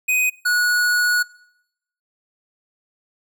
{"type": "tone pair in turn", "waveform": "square", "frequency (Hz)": [2500, 1460.7], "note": ["D#7", "F#6"], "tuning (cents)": [8, -23], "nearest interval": "major sixth", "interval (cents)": 931, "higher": "first", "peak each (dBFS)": -17, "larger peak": "neither", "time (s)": [[0.08, 0.3], [0.45, 1.23]], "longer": "second", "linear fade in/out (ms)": 10, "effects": ["noise-tail reverb RT60 0.8 s tail -21 dB re dry"]}